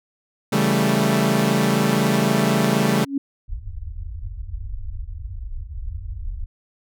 sawtooth chord, A dominant seventh, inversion first, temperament equal, 138.59 / 164.81 / 196 / 220 Hz, C#3 / E3 / G3 / A3, 0 / 0 / 0 / 0 cents, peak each -19 / -21 / -17 / -17 dBFS, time 0.52-3.05 s, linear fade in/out 10 ms
sine tone with exponential growth, 277.2 Hz, C#4, in tune, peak -16 dBFS, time 2.96-3.18 s, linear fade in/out 5 ms, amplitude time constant 46 ms
pink low-pass noise, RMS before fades -30 dBFS, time 3.48-6.46 s, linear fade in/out 10 ms, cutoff 100 Hz, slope 96 dB/octave
effects none

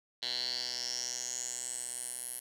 10% pulse tone with band-pass filter sweep, 123.47 Hz, B2, in tune, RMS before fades -38 dBFS, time 0.22-2.4 s, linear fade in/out 10 ms, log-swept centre 3900 to 11000 Hz, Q 7.5, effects none

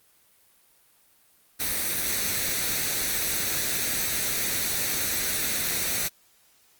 white noise with comb filter, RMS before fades -27 dBFS, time 1.59-6.09 s, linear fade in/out 20 ms, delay 0.49 ms, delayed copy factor +0.5, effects white hiss -61 dBFS RMS until 6.79 s + Opus 32 kbps

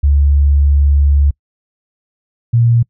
sine tone pair in turn, 71.2 / 117.54 Hz, C#2 / A#2, +47 / +15 cents, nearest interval major sixth, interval 868 cents, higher second, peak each -7 dBFS, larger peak neither, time 0.03-1.31 / 2.53-2.83 s, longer first, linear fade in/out 10 ms, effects noise-tail reverb RT60 0.1 s tail -26 dB re dry

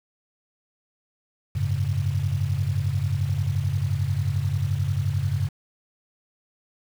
sine chord, F# suspended second, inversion none, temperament equal, 92.5 / 103.83 / 138.59 Hz, F#2 / G#2 / C#3, 0 / 0 / 0 cents, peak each -26 dBFS, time 1.55-5.49 s, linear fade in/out 10 ms, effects 7-bit

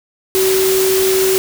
sine tone in noise, 380 Hz, F#4, 46 cents sharp, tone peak -12 dBFS, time 0.35-1.38 s, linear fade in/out 0 ms, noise white, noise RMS -19 dBFS, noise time 0.35-1.38 s, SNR +4 dB, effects none

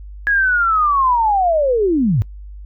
sine linear sweep, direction down, 1679 to 91.7 Hz, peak -12 dBFS, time 0.27-2.22 s, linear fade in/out 0 ms, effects noise-tail reverb RT60 0.1 s tail -20 dB re dry + added 50 Hz sine -31 dBFS peak until 2.65 s

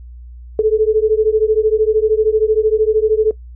sine beating tone pair, 428.5 / 441.5 Hz, A4 / A4, -46 / +6 cents, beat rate 13 Hz, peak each -13 dBFS, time 0.59-3.31 s, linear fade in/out 2 ms, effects noise-tail reverb RT60 0.1 s tail -19 dB re dry + added 60 Hz sine -32 dBFS peak until 3.55 s

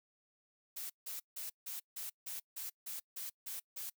blue noise bursts, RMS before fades -43 dBFS, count 11, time 0.76-3.9 s, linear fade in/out 10 ms, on 140 ms, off 160 ms, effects noise-tail reverb RT60 0.1 s tail -25 dB re dry

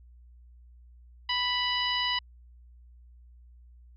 harmonic tone, 987.8 Hz, B5, in tune, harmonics 1 / 2 / 3 / 4 / 5, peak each -32 / -32 / -29 / -35 / -35 dBFS, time 1.29-2.19 s, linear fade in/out 5 ms, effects added 60 Hz sine -50 dBFS peak until 3.96 s + MP3 96 kbps

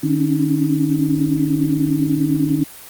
sine tone cluster, 152.3 / 274.3 / 284.3 / 311.3 Hz, D#3 / C#4 / C#4 / D#4, -37 / -18 / +44 / +1 cents, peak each -20 dBFS, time 0.03-2.64 s, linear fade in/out 10 ms, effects white hiss -38 dBFS RMS until 2.89 s + Opus 24 kbps

